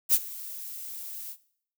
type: noise with ADSR envelope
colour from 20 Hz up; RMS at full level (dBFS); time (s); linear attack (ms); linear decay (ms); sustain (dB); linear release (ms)
violet; -18; 0.09-1.37; 46; 48; -21; 68
effects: noise-tail reverb RT60 0.6 s tail -18 dB re dry